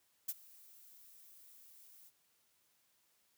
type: noise with ADSR envelope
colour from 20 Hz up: violet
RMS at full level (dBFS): -36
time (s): 0.28-2.11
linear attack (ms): 10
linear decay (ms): 41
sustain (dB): -24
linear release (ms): 35
effects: white hiss -75 dBFS RMS until 3.37 s + high-pass 60 Hz 12 dB/octave